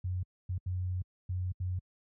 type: tone bursts at uneven times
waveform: sine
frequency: 91.2 Hz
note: F#2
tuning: 24 cents flat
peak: -30 dBFS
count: 5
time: 0.04-0.23 / 0.49-0.58 / 0.66-1.02 / 1.29-1.52 / 1.6-1.79 s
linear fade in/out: 5 ms
effects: high-pass 60 Hz 12 dB/octave